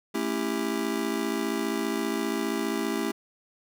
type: chord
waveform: square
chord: A dominant seventh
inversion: none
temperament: just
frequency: 220 / 275 / 330 / 396 Hz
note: A3 / C#4 / E4 / G4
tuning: 0 / -14 / +2 / +18 cents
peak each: -33 dBFS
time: 0.14-3.12 s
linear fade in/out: 10 ms
effects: none